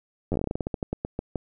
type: slowing click train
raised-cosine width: 2 ms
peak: -14 dBFS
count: 19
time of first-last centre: 0.32-1.357 s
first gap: 10 ms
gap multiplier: 1.18
effects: none